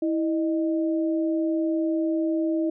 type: tone pair together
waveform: sine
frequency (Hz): 325.6 / 615.4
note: E4 / D#5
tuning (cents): -21 / -19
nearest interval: major seventh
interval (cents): 1102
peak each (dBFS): -22 / -30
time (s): 0.02-2.7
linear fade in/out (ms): 5
effects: none